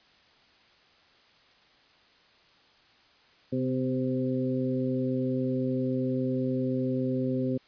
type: harmonic tone with a mistuned harmonic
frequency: 130 Hz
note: C3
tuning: 11 cents flat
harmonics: 1 / 2 / 3 / 4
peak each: -32 / -28 / -34 / -34 dBFS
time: 3.52-7.58 s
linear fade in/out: 10 ms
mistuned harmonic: 2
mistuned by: -25 cents
effects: white hiss -60 dBFS RMS until 7.67 s + resampled to 11025 Hz